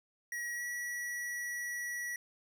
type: tone with pitch glide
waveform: square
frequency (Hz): 1911 to 1934.3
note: A#6 to B6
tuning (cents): +43 to -37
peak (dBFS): -37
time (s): 0.32-2.16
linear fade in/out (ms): 2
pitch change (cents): +20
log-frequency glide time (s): 0.55-0.62
effects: none